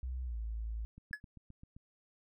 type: tone with pitch glide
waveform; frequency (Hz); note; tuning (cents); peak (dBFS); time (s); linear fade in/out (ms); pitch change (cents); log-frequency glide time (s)
sine; 63.2 to 55.34; B1 to A1; +41 to +11; -36; 0.03-0.85; 0; -230; 0.24-0.38
type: click train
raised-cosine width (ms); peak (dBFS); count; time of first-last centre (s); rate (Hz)
5; -40; 7; 0.98-1.765; 7.64
type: tone with exponential decay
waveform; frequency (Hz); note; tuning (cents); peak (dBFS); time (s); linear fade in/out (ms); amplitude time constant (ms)
triangle; 1700; G#6; +40; -30; 1.13-1.2; 1; 15
effects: none